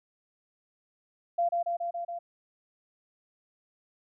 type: tone with echo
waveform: sine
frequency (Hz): 689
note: F5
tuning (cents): -24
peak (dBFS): -23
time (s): 1.38-1.49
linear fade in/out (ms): 10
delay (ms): 140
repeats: 5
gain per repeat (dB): -2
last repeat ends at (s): 2.19
effects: none